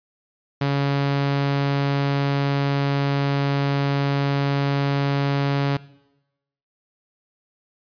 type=tone; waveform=sawtooth; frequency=140.3 Hz; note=C#3; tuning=21 cents sharp; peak=-15 dBFS; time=0.61-5.77 s; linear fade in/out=5 ms; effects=noise-tail reverb RT60 0.9 s tail -19 dB re dry + resampled to 11025 Hz